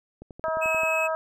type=click train; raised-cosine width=2 ms; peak=-28 dBFS; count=8; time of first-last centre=0.22-0.834 s; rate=11.4 Hz
type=harmonic tone; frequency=320 Hz; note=D#4; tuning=49 cents sharp; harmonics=2 / 3 / 4 / 5; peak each=-26 / -32 / -31 / -37 dBFS; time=0.44-1.15 s; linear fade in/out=0 ms
type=tone; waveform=triangle; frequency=2569 Hz; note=E7; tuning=45 cents flat; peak=-23 dBFS; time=0.61-1.08 s; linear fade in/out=20 ms
effects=none